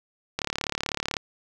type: click train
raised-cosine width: 0.2 ms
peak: -9 dBFS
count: 29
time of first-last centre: 0.39-1.168 s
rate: 36 Hz
effects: none